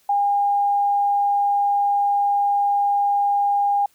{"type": "tone", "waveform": "sine", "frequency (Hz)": 810, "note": "G#5", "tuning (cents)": -43, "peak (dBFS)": -16, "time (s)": [0.09, 3.86], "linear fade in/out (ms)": 5, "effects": ["white hiss -60 dBFS RMS until 3.94 s"]}